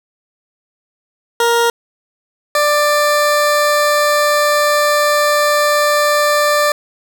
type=tone pair in turn; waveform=20% pulse; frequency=468.9 / 590.8 Hz; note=A#4 / D5; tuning=+10 / +10 cents; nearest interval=major third; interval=400 cents; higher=second; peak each=-6 dBFS; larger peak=neither; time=1.4-1.7 / 2.55-6.72 s; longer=second; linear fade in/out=2 ms; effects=none